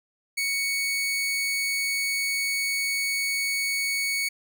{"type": "tone", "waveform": "sawtooth", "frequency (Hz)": 2226, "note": "C#7", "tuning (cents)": 7, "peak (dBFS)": -21, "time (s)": [0.37, 4.29], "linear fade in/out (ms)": 10, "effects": []}